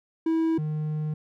triangle tone pair in turn, 324.7 / 153.24 Hz, E4 / D#3, -26 / -26 cents, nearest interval octave + minor second, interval 1300 cents, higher first, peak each -19 / -24 dBFS, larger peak first, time 0.26-0.58 / 0.58-1.14 s, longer second, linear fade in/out 5 ms, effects none

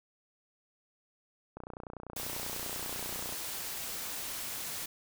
click train, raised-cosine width 1 ms, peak -28 dBFS, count 54, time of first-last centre 1.57-3.325 s, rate 30.2 Hz
white noise, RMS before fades -39 dBFS, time 2.16-4.86 s, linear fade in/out 5 ms
effects none

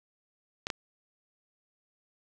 clicks, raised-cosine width 0.2 ms, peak -15 / -14 dBFS, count 2, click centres 0.669 / 0.702 s, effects none

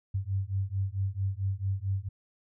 sine beating tone pair, 95 / 99.5 Hz, F#2 / G2, +46 / +26 cents, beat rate 4.5 Hz, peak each -31 dBFS, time 0.14-2.09 s, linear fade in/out 10 ms, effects none

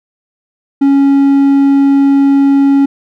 triangle tone, 277.2 Hz, C#4, in tune, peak -3 dBFS, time 0.81-2.86 s, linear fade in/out 10 ms, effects none

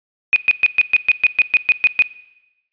sine tone bursts, 2489 Hz, D#7, in tune, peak -8 dBFS, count 12, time 0.33-2.022 s, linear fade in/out 0 ms, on 31 ms, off 120 ms, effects noise-tail reverb RT60 1.0 s tail -19 dB re dry + resampled to 11025 Hz

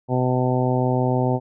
harmonic tone, 126.8 Hz, B2, 46 cents sharp, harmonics 1 / 2 / 3 / 4 / 5 / 6 / 7, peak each -21 / -24 / -26 / -27 / -28 / -29 / -29 dBFS, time 0.08-1.4 s, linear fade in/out 50 ms, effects none

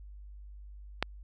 click, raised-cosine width 0.3 ms, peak -11 dBFS, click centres 1.026 s, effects added 50 Hz sine -45 dBFS peak until 1.23 s

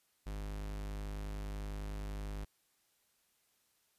45% pulse tone, 50.8 Hz, G#1, 38 cents flat, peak -39 dBFS, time 0.26-2.45 s, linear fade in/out 10 ms, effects white hiss -75 dBFS RMS until 3.98 s + resampled to 32000 Hz

